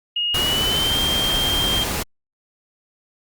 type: tone with pitch glide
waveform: sine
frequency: 2865 to 3179 Hz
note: F7 to G7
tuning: +44 to +24 cents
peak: -19 dBFS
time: 0.16-1.84 s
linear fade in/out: 5 ms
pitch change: +180 cents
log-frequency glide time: 0.35-0.98 s
type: noise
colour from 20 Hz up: pink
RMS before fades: -24 dBFS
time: 0.34-2.03 s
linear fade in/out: 5 ms
effects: Opus 48 kbps